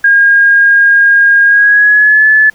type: tone with pitch glide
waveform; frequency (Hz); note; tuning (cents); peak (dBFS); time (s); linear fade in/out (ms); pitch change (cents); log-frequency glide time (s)
sine; 1623 to 1729.5; G#6 to A6; -40 to -30; -3; 0.04-2.5; 5; +110; 1.45-2.26
effects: pink hiss -46 dBFS RMS until 2.54 s